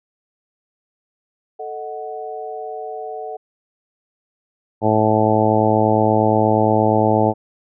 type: chord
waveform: sine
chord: D# diminished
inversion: second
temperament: equal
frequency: 440 / 622.3 / 740 Hz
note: A4 / D#5 / F#5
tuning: 0 / 0 / 0 cents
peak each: -30 / -34 / -29 dBFS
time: 1.59-3.37 s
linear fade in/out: 10 ms
type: harmonic tone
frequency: 108.5 Hz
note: A2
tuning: 24 cents flat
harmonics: 1 / 2 / 3 / 4 / 5 / 6 / 7 / 8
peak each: -21 / -21 / -21 / -21 / -21 / -21 / -21 / -21 dBFS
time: 4.81-7.34 s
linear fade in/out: 50 ms
effects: none